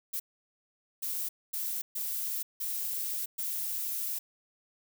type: noise bursts at uneven times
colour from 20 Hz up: violet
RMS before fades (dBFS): -34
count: 6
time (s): 0.13-0.2 / 1.02-1.29 / 1.53-1.82 / 1.95-2.43 / 2.6-3.26 / 3.38-4.19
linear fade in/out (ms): 10
effects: none